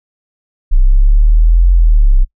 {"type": "exponential two-way sweep", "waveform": "sine", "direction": "up then down", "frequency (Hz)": [30.95, 44.55, 30.95], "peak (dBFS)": -4, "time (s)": [0.71, 2.25], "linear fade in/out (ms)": 20, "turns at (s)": 1.71, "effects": ["noise-tail reverb RT60 0.1 s tail -22 dB re dry"]}